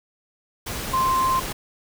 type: tone in noise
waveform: sine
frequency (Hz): 1046.5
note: C6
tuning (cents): 0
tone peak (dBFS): -18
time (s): 0.93-1.4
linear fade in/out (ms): 10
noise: pink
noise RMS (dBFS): -30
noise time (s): 0.66-1.53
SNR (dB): +9
effects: none